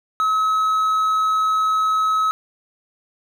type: tone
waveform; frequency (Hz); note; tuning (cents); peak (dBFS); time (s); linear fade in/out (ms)
triangle; 1284; E6; -46; -14; 0.2-2.31; 0
effects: none